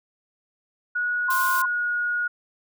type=tone with pitch glide; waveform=sine; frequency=1458 to 1444.6 Hz; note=F#6 to F#6; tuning=-26 to -42 cents; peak=-22 dBFS; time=0.95-2.28 s; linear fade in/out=10 ms; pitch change=-16 cents; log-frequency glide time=1.15-1.95 s
type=tone; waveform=sine; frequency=1046.5 Hz; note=C6; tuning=in tune; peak=-22 dBFS; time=1.28-1.66 s; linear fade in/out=10 ms
type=noise; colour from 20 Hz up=blue; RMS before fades=-31 dBFS; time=1.3-1.62 s; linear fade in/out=5 ms
effects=none